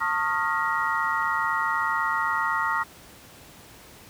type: tone cluster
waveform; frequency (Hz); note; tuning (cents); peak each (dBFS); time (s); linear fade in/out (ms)
sine; 901 / 1093 / 1241 / 1397 / 1895; A5 / C#6 / D#6 / F6 / A#6; +41 / -25 / -5 / 0 / +28; -29; 0-2.84; 20
effects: pink hiss -48 dBFS RMS until 4.09 s + high-pass 60 Hz 12 dB/octave